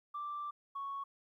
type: tone pair in turn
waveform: sine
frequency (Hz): 1174.7 / 1108.8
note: D6 / C#6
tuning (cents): 0 / 0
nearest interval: minor second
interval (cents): 100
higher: first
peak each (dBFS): -37 / -37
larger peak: neither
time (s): 0.14-0.51 / 0.75-1.04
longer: first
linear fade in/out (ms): 10
effects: tanh soft clip ceiling -34 dBFS + 13-bit